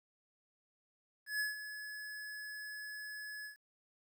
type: tone with ADSR envelope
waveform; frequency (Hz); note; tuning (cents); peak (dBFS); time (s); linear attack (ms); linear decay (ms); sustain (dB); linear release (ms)
square; 1701; G#6; +41; -33; 1.26-3.57; 140; 150; -11; 120
effects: 11-bit